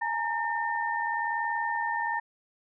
sine tone cluster, 845 / 926 / 1810 Hz, G#5 / A#5 / A6, +30 / -12 / +48 cents, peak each -34 / -30 / -31 dBFS, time 0.01-2.2 s, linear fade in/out 10 ms, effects none

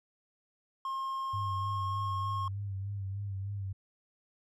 triangle tone with pitch glide, 1069 to 1080.8 Hz, C6 to C#6, +37 to -44 cents, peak -31 dBFS, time 0.85-2.48 s, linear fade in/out 2 ms, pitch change +19 cents, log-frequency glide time 1.25-1.93 s
sine tone with vibrato, 98.8 Hz, G2, 14 cents sharp, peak -34 dBFS, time 1.33-3.73 s, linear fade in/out 10 ms, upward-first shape sine, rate 3.3 Hz, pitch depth 47 cents each way
effects none

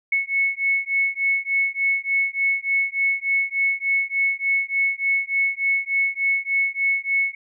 sine beating tone pair, 2200 / 2203.4 Hz, C#7 / C#7, -14 / -11 cents, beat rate 3.4 Hz, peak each -22 dBFS, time 0.12-7.35 s, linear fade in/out 5 ms, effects none

